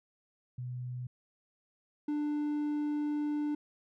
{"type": "tone pair in turn", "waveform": ["sine", "triangle"], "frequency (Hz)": [124.6, 296.4], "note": ["B2", "D4"], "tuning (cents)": [16, 16], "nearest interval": "octave + minor third", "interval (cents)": 1500, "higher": "second", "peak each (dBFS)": [-36, -28], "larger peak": "second", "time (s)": [[0.58, 1.07], [2.08, 3.55]], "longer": "second", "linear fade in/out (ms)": 5, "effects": []}